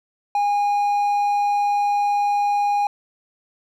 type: tone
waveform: triangle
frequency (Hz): 818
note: G#5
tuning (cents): -26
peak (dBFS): -15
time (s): 0.35-2.87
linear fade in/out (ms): 2
effects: none

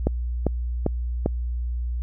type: click train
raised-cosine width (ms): 2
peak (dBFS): -7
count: 4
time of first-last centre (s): 0.07-1.26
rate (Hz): 2.52
effects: added 60 Hz sine -24 dBFS peak until 2.02 s

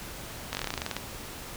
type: slowing click train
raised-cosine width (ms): 0.2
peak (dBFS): -13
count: 14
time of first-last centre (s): 0.53-0.966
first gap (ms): 19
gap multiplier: 1.09
effects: pink hiss -41 dBFS RMS until 1.56 s

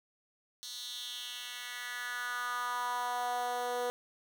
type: tone with high-pass filter sweep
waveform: 10% pulse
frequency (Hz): 245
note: B3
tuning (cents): -14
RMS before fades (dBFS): -37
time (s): 0.63-3.9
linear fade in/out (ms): 0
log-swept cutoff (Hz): 4500 to 490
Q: 3.2
effects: none

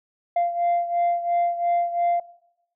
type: beating tone pair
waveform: sine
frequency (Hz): 693 / 695.9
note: F5 / F5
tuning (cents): -14 / -6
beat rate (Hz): 2.9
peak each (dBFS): -19 / -24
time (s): 0.36-2.2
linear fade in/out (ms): 5
effects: noise-tail reverb RT60 0.9 s tail -21 dB re dry + tanh soft clip ceiling -16 dBFS

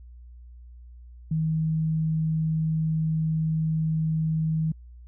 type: tone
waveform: sine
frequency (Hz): 158.9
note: D#3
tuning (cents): +37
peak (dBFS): -22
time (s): 1.31-4.72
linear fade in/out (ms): 5
effects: added 60 Hz sine -43 dBFS peak until 5.07 s

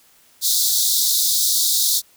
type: high-pass noise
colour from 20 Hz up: pink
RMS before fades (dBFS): -18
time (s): 0.41-2.02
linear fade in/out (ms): 50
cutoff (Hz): 3600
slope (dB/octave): 96
effects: white hiss -54 dBFS RMS until 2.16 s

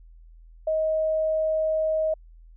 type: tone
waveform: sine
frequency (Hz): 630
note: D#5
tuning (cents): +21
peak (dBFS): -21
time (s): 0.67-2.14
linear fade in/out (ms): 5
effects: added 41 Hz sine -46 dBFS peak until 2.56 s

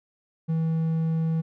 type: tone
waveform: triangle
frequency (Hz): 161.9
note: E3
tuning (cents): -31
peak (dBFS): -20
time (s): 0.48-1.42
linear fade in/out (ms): 20
effects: none

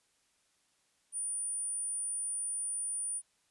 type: tone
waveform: sine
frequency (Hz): 9397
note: D9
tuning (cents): 0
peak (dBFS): -33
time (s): 1.12-3.22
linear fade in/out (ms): 50
effects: white hiss -73 dBFS RMS until 3.5 s + resampled to 24000 Hz

